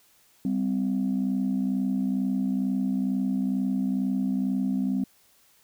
sine tone pair together, 196 / 258.2 Hz, G3 / C4, 0 / -23 cents, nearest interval perfect fourth, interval 477 cents, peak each -25 dBFS, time 0.45-5.04 s, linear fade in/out 2 ms, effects tanh soft clip ceiling -18 dBFS + white hiss -61 dBFS RMS until 5.63 s

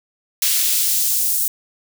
white noise with high-pass filter sweep, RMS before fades -18 dBFS, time 0.42-1.48 s, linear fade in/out 2 ms, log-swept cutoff 2400 to 9000 Hz, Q 0.7, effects none

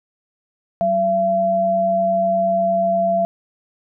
sine tone pair together, 190 / 677.1 Hz, F#3 / E5, +46 / +46 cents, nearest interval octave + minor seventh, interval 2200 cents, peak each -25 / -15 dBFS, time 0.81-3.25 s, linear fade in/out 0 ms, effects none

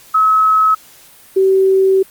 sine tone pair in turn, 1286 / 383.2 Hz, E6 / G4, -43 / -39 cents, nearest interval octave + major sixth, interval 2096 cents, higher first, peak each -8 dBFS, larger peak neither, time 0.14-0.75 / 1.36-2.03 s, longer second, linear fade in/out 10 ms, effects white hiss -43 dBFS RMS until 2.1 s + Opus 48 kbps

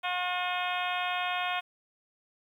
harmonic tone with a mistuned harmonic, 360 Hz, F#4, 47 cents flat, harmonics 2 / 3 / 4 / 5 / 6 / 7 / 8 / 9 / 10, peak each -33 / -36 / -37 / -41 / -40 / -36 / -43 / -39 / -44 dBFS, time 0.03-1.61 s, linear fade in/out 20 ms, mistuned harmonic 8, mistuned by +18 cents, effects 10-bit

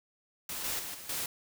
white noise with level steps, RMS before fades -38 / -34 / -40 / -46 / -35 dBFS, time 0.49-1.26 s, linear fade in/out 2 ms, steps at 0.64 / 0.79 / 0.94 / 1.09 s, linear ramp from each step 5 ms, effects none

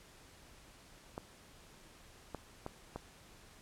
clicks, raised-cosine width 1 ms, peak -26 dBFS, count 4, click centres 1.179 / 2.347 / 2.664 / 2.96 s, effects pink hiss -59 dBFS RMS until 3.61 s + low-pass 11000 Hz 12 dB/octave

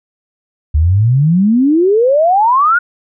sine exponential sweep, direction up, 71.5 to 1480 Hz, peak -7 dBFS, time 0.74-2.79 s, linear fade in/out 10 ms, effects none

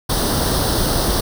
pink noise with comb filter, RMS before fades -18 dBFS, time 0.09-1.21 s, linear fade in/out 10 ms, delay 0.21 ms, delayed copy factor +0.75, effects none

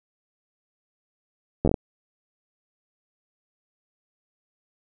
slowing click train, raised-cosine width 2 ms, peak -8 dBFS, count 6, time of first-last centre 1.65-1.742 s, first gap 11 ms, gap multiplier 1.26, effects none

